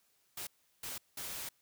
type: noise bursts at uneven times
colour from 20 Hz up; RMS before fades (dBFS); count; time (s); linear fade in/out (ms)
white; -42; 3; 0.37-0.47 / 0.83-0.98 / 1.17-1.49; 5
effects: white hiss -73 dBFS RMS until 1.61 s